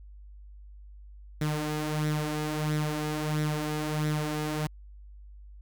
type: tone with flanger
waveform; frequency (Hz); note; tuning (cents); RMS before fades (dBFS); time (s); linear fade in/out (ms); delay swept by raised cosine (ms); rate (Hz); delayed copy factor
sawtooth; 152.1; D#3; -39; -30; 1.41-4.67; 5; 0.52 to 4.22; 1.5; +0.55
effects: added 50 Hz sine -45 dBFS peak until 5.61 s